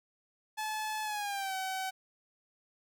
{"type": "tone with pitch glide", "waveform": "sawtooth", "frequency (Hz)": [862, 759.1], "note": ["A5", "F#5"], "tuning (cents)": [-36, 44], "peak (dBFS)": -30, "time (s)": [0.57, 1.91], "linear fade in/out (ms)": 20, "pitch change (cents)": -220, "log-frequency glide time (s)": [1.03, 1.55], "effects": []}